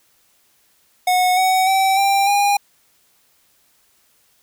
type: tone with pitch steps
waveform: square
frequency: 731 / 750.2 / 770 / 790.3 / 811.1 Hz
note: F#5 / F#5 / G5 / G5 / G#5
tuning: -21 / +24 / -31 / +14 / -41 cents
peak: -14 dBFS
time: 1.07-2.57 s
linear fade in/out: 5 ms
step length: 300 ms
effects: white hiss -59 dBFS RMS until 4.42 s